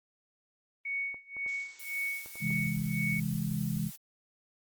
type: tone with tremolo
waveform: sine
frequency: 2225 Hz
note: C#7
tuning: 6 cents sharp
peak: -30 dBFS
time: 0.85-3.2 s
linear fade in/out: 5 ms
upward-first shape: sine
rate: 1.9 Hz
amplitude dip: 95%
type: clicks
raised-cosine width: 1 ms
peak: -37 dBFS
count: 6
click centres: 1.144 / 1.367 / 1.463 / 2.26 / 2.356 / 2.505 s
type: noise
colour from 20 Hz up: blue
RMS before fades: -46 dBFS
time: 1.47-3.97 s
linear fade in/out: 20 ms
type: chord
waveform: sine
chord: C augmented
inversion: none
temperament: equal with one note detuned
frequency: 133.48 / 164.81 / 207.7 Hz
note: C3 / E3 / G#3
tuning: +35 / 0 / 0 cents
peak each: -35 / -33 / -34 dBFS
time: 2.4-3.91 s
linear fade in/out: 50 ms
effects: Opus 24 kbps